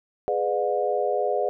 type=chord; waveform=sine; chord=G# diminished seventh; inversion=none; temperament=just; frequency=415.3 / 498.4 / 598 / 717.6 Hz; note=G#4 / B4 / D5 / F5; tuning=0 / +16 / +31 / +47 cents; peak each=-27 dBFS; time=0.28-1.49 s; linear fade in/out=0 ms; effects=none